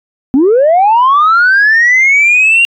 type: linear sweep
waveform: sine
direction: up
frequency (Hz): 246.9 to 2794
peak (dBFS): -3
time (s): 0.34-2.65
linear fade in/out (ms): 0
effects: tanh soft clip ceiling -2 dBFS